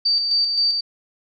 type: tone with tremolo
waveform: sine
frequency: 4625 Hz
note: D8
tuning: 27 cents flat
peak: -15 dBFS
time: 0.05-0.81 s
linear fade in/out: 10 ms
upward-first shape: square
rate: 3.8 Hz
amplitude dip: 40%
effects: none